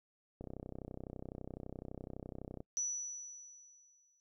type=click train; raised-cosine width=2 ms; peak=-31 dBFS; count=71; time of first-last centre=0.41-2.604 s; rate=31.9 Hz
type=tone with exponential decay; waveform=sine; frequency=5920 Hz; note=F#8; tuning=in tune; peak=-32 dBFS; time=2.77-4.2 s; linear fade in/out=0 ms; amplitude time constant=310 ms
effects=noise-tail reverb RT60 0.1 s tail -25 dB re dry